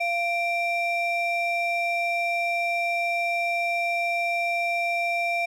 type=ring-modulated tone; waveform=triangle; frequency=1524 Hz; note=G6; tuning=49 cents flat; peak=-18 dBFS; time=0-5.46 s; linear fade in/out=10 ms; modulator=835 Hz; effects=none